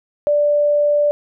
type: tone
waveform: sine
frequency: 587 Hz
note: D5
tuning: 1 cent flat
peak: -12 dBFS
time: 0.27-1.11 s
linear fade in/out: 0 ms
effects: none